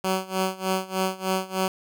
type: tone with tremolo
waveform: 10% pulse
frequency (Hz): 188.6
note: F#3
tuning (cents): +33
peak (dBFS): -13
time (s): 0.04-1.68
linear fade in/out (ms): 2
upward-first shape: sine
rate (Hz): 3.3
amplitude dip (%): 90
effects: none